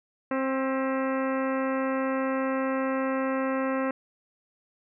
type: harmonic tone with a mistuned harmonic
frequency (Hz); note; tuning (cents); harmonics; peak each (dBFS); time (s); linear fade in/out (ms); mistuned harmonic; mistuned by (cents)
265; C4; +22; 1 / 2 / 3 / 4 / 5 / 6 / 7 / 8 / 9 / 10; -28 / -29 / -39 / -35 / -37 / -40 / -40 / -47 / -48 / -46; 0.31-3.91; 2; 7; +49
effects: none